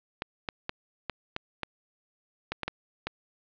clicks, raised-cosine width 0.3 ms, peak -15 dBFS, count 10, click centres 0.221 / 0.488 / 0.694 / 1.097 / 1.364 / 1.633 / 2.52 / 2.633 / 2.68 / 3.07 s, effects resampled to 11025 Hz + 8-bit

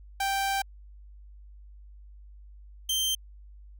sawtooth tone pair in turn, 784 / 3136 Hz, G5 / G7, 0 / 0 cents, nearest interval 2 octaves, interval 2400 cents, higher second, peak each -22 dBFS, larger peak neither, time 0.2-0.62 / 2.89-3.15 s, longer first, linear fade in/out 5 ms, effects added 50 Hz sine -46 dBFS peak until 3.79 s

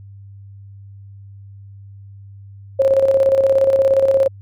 sine tone with tremolo, 540 Hz, C#5, 45 cents flat, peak -9 dBFS, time 2.79-4.28 s, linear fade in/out 10 ms, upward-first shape square, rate 17 Hz, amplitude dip 50%, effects added 99 Hz sine -36 dBFS peak until 4.41 s

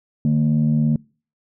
sine tone pair together, 150.2 / 228.2 Hz, D3 / A#3, +39 / -37 cents, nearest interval perfect fifth, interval 724 cents, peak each -16 dBFS, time 0.25-0.96 s, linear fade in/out 2 ms, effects noise-tail reverb RT60 0.4 s tail -26 dB re dry + tanh soft clip ceiling -10 dBFS

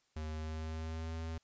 square tone with pitch glide, 77.78 to 81.22 Hz, D#2 to E2, 0 to -25 cents, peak -39 dBFS, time 0.16-1.38 s, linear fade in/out 5 ms, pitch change +75 cents, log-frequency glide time 0.26-1.15 s, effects white hiss -75 dBFS RMS until 1.43 s + resampled to 16000 Hz

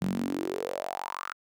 sawtooth tone with high-pass filter sweep, 46.25 Hz, F#1, in tune, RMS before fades -33 dBFS, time 0.01-1.33 s, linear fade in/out 10 ms, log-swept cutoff 170 to 1400 Hz, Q 6.4, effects none

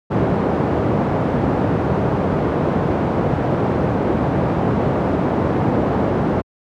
pink band-pass noise, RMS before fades -18 dBFS, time 0.1-6.42 s, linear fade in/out 20 ms, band 100 to 750 Hz, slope 12 dB/octave, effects high-pass 60 Hz 12 dB/octave

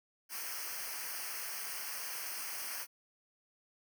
white noise with comb filter, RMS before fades -41 dBFS, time 0.29-2.87 s, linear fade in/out 50 ms, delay 0.27 ms, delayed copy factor -0.95, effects none

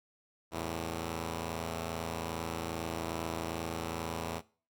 5% pulse tone pair together, 82.41 / 110 Hz, E2 / A2, 0 / 0 cents, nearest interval perfect fourth, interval 500 cents, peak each -25 / -30 dBFS, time 0.51-4.42 s, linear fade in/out 50 ms, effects noise-tail reverb RT60 0.4 s tail -21 dB re dry

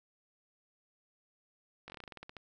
slowing click train, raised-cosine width 0.3 ms, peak -30 dBFS, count 13, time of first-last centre 1.88-2.367 s, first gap 19 ms, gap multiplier 1.13, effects none

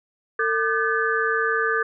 sine tone cluster, 450.3 / 1199 / 1529 / 1723 Hz, A4 / D6 / G6 / A6, +40 / +36 / -44 / -37 cents, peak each -25 dBFS, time 0.39-1.83 s, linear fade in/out 5 ms, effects none

